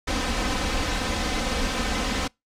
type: noise with comb filter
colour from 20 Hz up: pink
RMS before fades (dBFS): -25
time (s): 0.07-2.28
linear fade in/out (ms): 10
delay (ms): 3.9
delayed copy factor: +0.7
effects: noise-tail reverb RT60 0.2 s tail -26 dB re dry + low-pass 6000 Hz 12 dB/octave